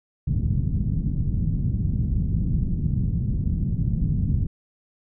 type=low-pass noise; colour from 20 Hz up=white; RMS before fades=-23 dBFS; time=0.27-4.47 s; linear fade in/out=5 ms; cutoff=170 Hz; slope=24 dB/octave; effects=none